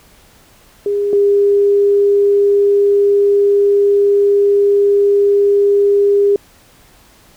sine tone pair in turn, 406.7 / 403.7 Hz, G#4 / G#4, -36 / -49 cents, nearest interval unison, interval 13 cents, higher first, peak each -13 / -8 dBFS, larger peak second, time 0.86-1.13 / 1.13-6.36 s, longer second, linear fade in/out 2 ms, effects pink hiss -47 dBFS RMS until 7.36 s

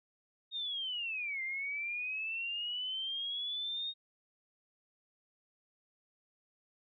sine linear two-way sweep, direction down then up, 3729 to 2078 to 3729 Hz, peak -35 dBFS, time 0.51-3.94 s, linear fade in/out 50 ms, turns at 1.42 s, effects none

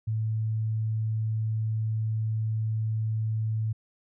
sine tone, 110 Hz, A2, in tune, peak -25 dBFS, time 0.07-3.73 s, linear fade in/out 10 ms, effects none

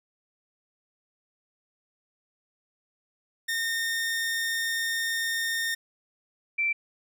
sawtooth / sine tone pair in turn, 1829 / 2341 Hz, A#6 / D7, -33 / -6 cents, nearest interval major third, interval 427 cents, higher second, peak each -23 dBFS, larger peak neither, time 3.48-5.75 / 6.58-6.73 s, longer first, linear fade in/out 10 ms, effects none

